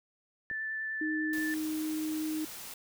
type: tone with vibrato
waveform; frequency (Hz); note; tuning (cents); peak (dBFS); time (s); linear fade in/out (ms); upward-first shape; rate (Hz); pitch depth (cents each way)
sine; 1760; A6; 0; -33; 0.5-1.54; 0; sine; 10; 9
type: clicks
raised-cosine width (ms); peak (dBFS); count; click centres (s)
2; -37; 2; 0.513 / 1.383
type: tone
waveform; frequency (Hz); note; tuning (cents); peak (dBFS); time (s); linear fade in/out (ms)
sine; 311.1; D#4; 0; -31; 1.01-2.45; 5
type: noise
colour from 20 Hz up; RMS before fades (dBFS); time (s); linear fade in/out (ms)
white; -44; 1.33-2.74; 2
effects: none